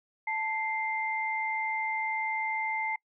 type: tone pair together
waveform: sine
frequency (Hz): 880 / 2093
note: A5 / C7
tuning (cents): 0 / 0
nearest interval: octave + minor third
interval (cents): 1500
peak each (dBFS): -32 / -31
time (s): 0.27-2.96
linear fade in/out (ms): 5
effects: noise-tail reverb RT60 0.1 s tail -25 dB re dry